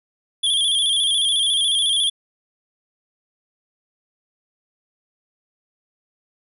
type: tone with vibrato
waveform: square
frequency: 3322 Hz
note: G#7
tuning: in tune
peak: -17 dBFS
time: 0.43-2.1 s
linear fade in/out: 10 ms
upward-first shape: square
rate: 14 Hz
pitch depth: 58 cents each way
effects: resampled to 32000 Hz